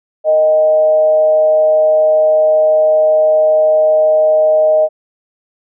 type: tone with frequency modulation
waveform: sine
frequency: 622.3 Hz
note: D#5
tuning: in tune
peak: -7 dBFS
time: 0.24-4.89 s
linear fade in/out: 50 ms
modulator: 166 Hz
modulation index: 0.28
effects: none